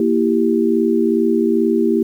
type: chord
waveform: sine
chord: E diminished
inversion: second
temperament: equal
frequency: 233.1 / 329.6 / 392 Hz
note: Bb3 / E4 / G4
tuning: 0 / 0 / 0 cents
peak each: -17 dBFS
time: 0-2.03 s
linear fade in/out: 2 ms
effects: 8-bit